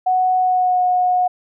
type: tone with pitch glide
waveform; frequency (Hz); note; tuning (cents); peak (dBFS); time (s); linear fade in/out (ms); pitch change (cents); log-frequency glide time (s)
sine; 740 to 727.3; F#5 to F#5; 0 to -30; -13; 0.06-1.28; 10; -30; 0.38-0.82
effects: none